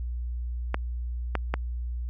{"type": "clicks", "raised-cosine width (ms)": 0.5, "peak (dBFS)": -11, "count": 3, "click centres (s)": [0.744, 1.353, 1.54], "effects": ["added 60 Hz sine -29 dBFS peak until 2.09 s"]}